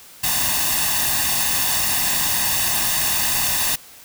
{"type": "noise with comb filter", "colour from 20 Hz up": "white", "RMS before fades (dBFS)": -20, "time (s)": [0.23, 3.76], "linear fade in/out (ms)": 10, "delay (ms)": 1.1, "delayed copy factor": 0.7, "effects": ["white hiss -44 dBFS RMS until 4.04 s"]}